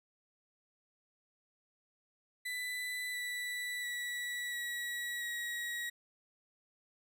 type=tone with pitch steps; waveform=35% pulse; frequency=1991 / 1969.3 / 1947.8 / 1926.5 / 1905.5 Hz; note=B6 / B6 / B6 / B6 / A#6; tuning=+14 / -5 / -24 / -44 / +38 cents; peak=-35 dBFS; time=2.45-5.9 s; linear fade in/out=10 ms; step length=690 ms; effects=none